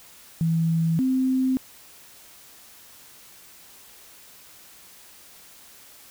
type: tone pair in turn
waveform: sine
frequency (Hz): 163.9 / 260.2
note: E3 / C4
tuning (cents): -10 / -9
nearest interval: minor sixth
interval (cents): 801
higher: second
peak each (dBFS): -19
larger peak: neither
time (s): 0.41-0.99 / 0.99-1.57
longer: neither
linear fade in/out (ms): 0
effects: white hiss -49 dBFS RMS until 6.1 s